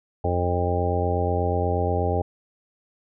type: harmonic tone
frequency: 88.3 Hz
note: F2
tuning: 20 cents sharp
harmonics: 1 / 2 / 3 / 4 / 5 / 6 / 7 / 9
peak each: -24 / -34 / -33 / -32 / -28 / -31 / -30 / -28 dBFS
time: 0.24-2.22 s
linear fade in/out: 5 ms
effects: none